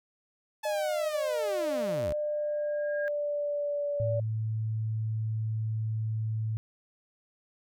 sawtooth linear sweep, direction down, 872 to 58.7 Hz, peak -30 dBFS, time 0.63-2.13 s, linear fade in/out 10 ms
sine tone with pitch glide, 610 to 577.4 Hz, D#5 to D5, -34 to -30 cents, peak -28 dBFS, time 0.65-4.2 s, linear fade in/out 5 ms, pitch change -96 cents, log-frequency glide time 1.23-3.96 s
sine tone with exponential growth, 1623 Hz, G#6, 40 cents flat, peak -32 dBFS, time 2.11-3.08 s, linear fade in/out 0 ms, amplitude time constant 210 ms
sine tone, 110 Hz, A2, in tune, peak -28 dBFS, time 4-6.57 s, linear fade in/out 0 ms
effects none

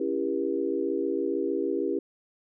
sine chord, C# diminished seventh, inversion none, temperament just, 277.2 / 332.6 / 399.1 / 479 Hz, C#4 / E4 / G4 / Bb4, 0 / +16 / +31 / +47 cents, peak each -32 / -30 / -29 / -33 dBFS, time 0-1.99 s, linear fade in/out 5 ms, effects none

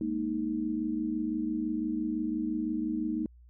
sine chord, Ab suspended second, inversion none, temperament just, 207.7 / 233.6 / 311.5 Hz, Ab3 / Bb3 / Eb4, 0 / +4 / +2 cents, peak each -37 / -33 / -31 dBFS, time 0.01-3.26 s, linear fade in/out 2 ms, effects added 60 Hz sine -52 dBFS peak until 3.49 s

